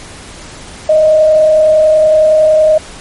sine tone with frequency modulation, 622.3 Hz, D#5, in tune, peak -4 dBFS, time 0.89-2.78 s, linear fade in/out 5 ms, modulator 30.8 Hz, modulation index 0.3, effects pink hiss -31 dBFS RMS until 3 s + MP3 48 kbps

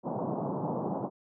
pink band-pass noise, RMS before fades -33 dBFS, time 0.03-1.1 s, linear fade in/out 50 ms, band 130 to 1000 Hz, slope 48 dB/octave, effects none

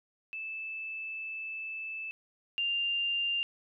sine tone pair in turn, 2629 / 2793 Hz, E7 / F7, -5 / -1 cents, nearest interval minor second, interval 104 cents, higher second, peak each -36 / -28 dBFS, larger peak second, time 0.33-2.11 / 2.58-3.43 s, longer first, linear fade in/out 0 ms, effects none

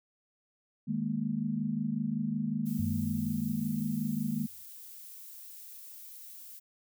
sine chord, D# suspended fourth, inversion none, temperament equal, 155.56 / 207.7 / 233.1 Hz, D#3 / G#3 / A#3, 0 / 0 / 0 cents, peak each -36 / -33 / -33 dBFS, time 0.87-4.47 s, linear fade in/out 20 ms
violet noise, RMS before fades -48 dBFS, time 2.65-6.6 s, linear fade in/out 20 ms
sine tone with exponential decay, 94.6 Hz, F#2, 39 cents sharp, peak -31 dBFS, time 2.79-4.63 s, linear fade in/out 5 ms, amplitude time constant 400 ms
effects none

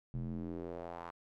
square tone with band-pass filter sweep, 42.66 Hz, F1, 40 cents flat, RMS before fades -42 dBFS, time 0.14-1.11 s, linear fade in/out 0 ms, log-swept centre 140 to 1100 Hz, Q 2.2, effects none

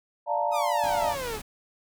sine chord, Bb major seventh, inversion first, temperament equal, 587.3 / 698.5 / 880 / 932.3 Hz, D5 / F5 / A5 / Bb5, 0 / 0 / 0 / 0 cents, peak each -29 dBFS, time 0.26-1.16 s, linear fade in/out 50 ms
sawtooth exponential sweep, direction down, 1287 to 408.9 Hz, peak -27 dBFS, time 0.51-1.4 s, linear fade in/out 50 ms
pink noise, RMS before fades -39 dBFS, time 0.83-1.42 s, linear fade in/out 10 ms
effects none

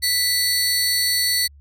sawtooth tone pair together, 1975.5 / 4435 Hz, B6 / C#8, 0 / 0 cents, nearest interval octave + major second, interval 1400 cents, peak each -20 / -16 dBFS, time 0.02-1.48 s, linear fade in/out 20 ms, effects added 71 Hz sine -44 dBFS peak until 1.6 s

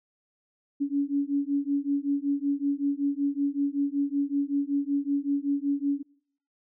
sine beating tone pair, 280 / 285.3 Hz, C#4 / C#4, +18 / +50 cents, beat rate 5.3 Hz, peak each -27 dBFS, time 0.8-6.03 s, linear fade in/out 20 ms, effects noise-tail reverb RT60 0.6 s tail -24 dB re dry

